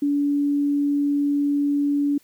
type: tone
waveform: sine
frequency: 286.8 Hz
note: D4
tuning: 41 cents flat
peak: -18 dBFS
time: 0.02-2.18 s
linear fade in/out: 5 ms
effects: white hiss -58 dBFS RMS until 2.23 s